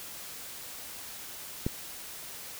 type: click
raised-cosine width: 3 ms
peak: -15 dBFS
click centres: 1.665 s
effects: white hiss -43 dBFS RMS until 2.59 s